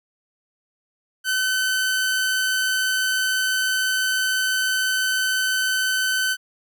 sawtooth tone, 1522 Hz, F#6, 48 cents sharp, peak -16 dBFS, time 1.24-6.37 s, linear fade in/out 50 ms, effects none

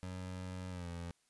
25% pulse tone with pitch glide, 92 to 85.84 Hz, F#2 to F2, -9 to -29 cents, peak -38 dBFS, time 0.03-1.11 s, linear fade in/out 0 ms, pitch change -120 cents, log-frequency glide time 0.7-0.88 s, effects white hiss -75 dBFS RMS until 1.29 s + resampled to 24000 Hz

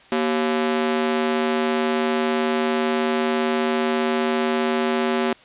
sawtooth ring-modulated tone, 311.1 Hz, D#4, in tune, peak -12 dBFS, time 0.12-5.33 s, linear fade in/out 2 ms, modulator 74 Hz, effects white hiss -49 dBFS RMS until 5.44 s + resampled to 8000 Hz

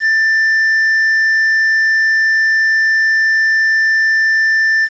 triangle tone with quantisation, 1777 Hz, A6, 17 cents sharp, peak -8 dBFS, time 0-4.89 s, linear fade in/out 50 ms, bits 6, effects resampled to 16000 Hz

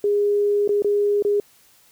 sine tone with dropouts, 410 Hz, G#4, 22 cents flat, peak -16 dBFS, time 0.04-1.4 s, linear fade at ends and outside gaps 2 ms, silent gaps 0.677-0.691 / 0.822-0.845 / 1.224-1.249 s, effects white hiss -55 dBFS RMS until 1.91 s

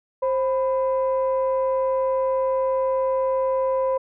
sine tone pair together, 527.6 / 996 Hz, C5 / B5, +14 / +14 cents, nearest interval major seventh, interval 1100 cents, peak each -19 / -26 dBFS, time 0.22-3.98 s, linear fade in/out 10 ms, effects tanh soft clip ceiling -13 dBFS

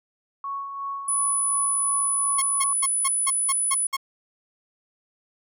sine tone with tremolo, 1108.7 Hz, C#6, in tune, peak -27 dBFS, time 0.44-2.73 s, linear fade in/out 2 ms, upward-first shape sine, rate 2.8 Hz, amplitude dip 45%
sine tone, 9956 Hz, D#9, in tune, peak -21 dBFS, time 1.08-3.87 s, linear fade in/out 5 ms
sawtooth tone bursts, 1086 Hz, C#6, 36 cents flat, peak -19 dBFS, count 8, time 2.38-3.968 s, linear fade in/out 10 ms, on 41 ms, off 180 ms
effects none

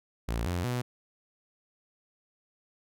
sawtooth tone with pitch steps, 57.1 / 88.2 / 123.4 Hz, A#1 / F2 / B2, -35 / +18 / -1 cents, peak -25 dBFS, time 0.28-0.82 s, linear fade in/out 10 ms, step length 180 ms, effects none

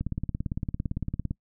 click train, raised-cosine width 5 ms, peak -17 dBFS, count 24, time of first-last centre 0.01-1.309 s, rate 17.7 Hz, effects noise-tail reverb RT60 0.1 s tail -24 dB re dry

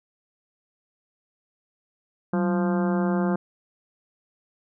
harmonic tone with a mistuned harmonic, 174.61 Hz, F3, in tune, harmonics 1 / 2 / 3 / 4 / 5 / 6 / 7 / 8 / 9, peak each -22 / -28 / -32 / -34 / -36 / -38 / -39 / -40 / -41 dBFS, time 2.33-3.36 s, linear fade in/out 5 ms, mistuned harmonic 1, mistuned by +130 cents, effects none

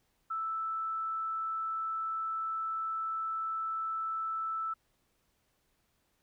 sine tone, 1318.5 Hz, E6, in tune, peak -32 dBFS, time 0.3-4.74 s, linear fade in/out 10 ms, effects pink hiss -75 dBFS RMS until 6.22 s

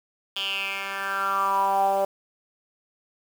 10% pulse tone with band-pass filter sweep, 196 Hz, G3, in tune, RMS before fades -25 dBFS, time 0.36-2.05 s, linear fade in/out 5 ms, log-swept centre 3300 to 630 Hz, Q 6, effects 7-bit

